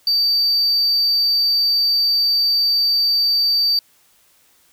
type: tone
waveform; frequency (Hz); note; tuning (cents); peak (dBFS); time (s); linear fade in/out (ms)
triangle; 4627; D8; -27; -12; 0.07-3.79; 2
effects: tanh soft clip ceiling -8 dBFS + white hiss -56 dBFS RMS until 4.72 s